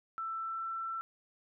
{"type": "tone with pitch glide", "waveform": "sine", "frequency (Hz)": [1330, 1339.3], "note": ["E6", "E6"], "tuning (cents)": [15, 27], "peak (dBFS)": -35, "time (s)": [0.18, 1.01], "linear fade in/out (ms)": 0, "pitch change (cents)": 12, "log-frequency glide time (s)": [0.39, 0.67], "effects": []}